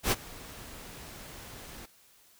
pink noise with ADSR envelope, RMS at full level -24 dBFS, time 0.03-1.86 s, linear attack 85 ms, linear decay 34 ms, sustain -22 dB, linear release 8 ms, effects white hiss -61 dBFS RMS until 2.39 s

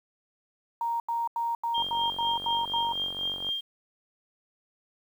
sine tone bursts, 932.3 Hz, A#5, in tune, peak -26 dBFS, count 8, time 0.81-2.925 s, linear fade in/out 2 ms, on 190 ms, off 85 ms
sine tone with tremolo, 3200 Hz, G7, 35 cents sharp, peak -26 dBFS, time 1.74-3.61 s, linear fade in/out 10 ms, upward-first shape triangle, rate 4.1 Hz, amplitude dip 70%
click train, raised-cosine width 1 ms, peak -29 dBFS, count 81, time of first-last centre 1.78-3.489 s, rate 46.8 Hz
effects 9-bit

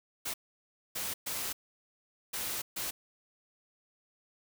white noise bursts at uneven times, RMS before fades -36 dBFS, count 5, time 0.25-0.34 / 0.95-1.14 / 1.26-1.53 / 2.33-2.62 / 2.76-2.91 s, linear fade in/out 10 ms, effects none

